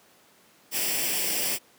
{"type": "noise with comb filter", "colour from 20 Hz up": "white", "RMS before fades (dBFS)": -27, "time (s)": [0.71, 1.59], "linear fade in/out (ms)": 50, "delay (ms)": 0.38, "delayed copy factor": 0.65, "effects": ["pink hiss -58 dBFS RMS until 1.78 s", "high-pass 200 Hz 12 dB/octave"]}